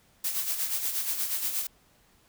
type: noise with tremolo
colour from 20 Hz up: blue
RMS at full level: -28 dBFS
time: 0.24-1.67 s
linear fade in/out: 5 ms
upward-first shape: sine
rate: 8.4 Hz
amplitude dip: 55%
effects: pink hiss -63 dBFS RMS until 2.28 s